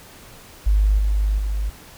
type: tone with level steps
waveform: sine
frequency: 51.1 Hz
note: G#1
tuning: 27 cents flat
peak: -13 / -16 / -20 dBFS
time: 0.66-1.7 s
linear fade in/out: 10 ms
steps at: 0.98 / 1.38 s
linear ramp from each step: 5 ms
effects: pink hiss -44 dBFS RMS until 1.97 s